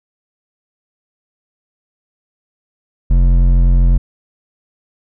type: tone with hard clipping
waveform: sine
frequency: 44.01 Hz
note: F1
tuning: 14 cents sharp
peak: -9 dBFS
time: 3.1-3.98 s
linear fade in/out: 10 ms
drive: 9 dB
effects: none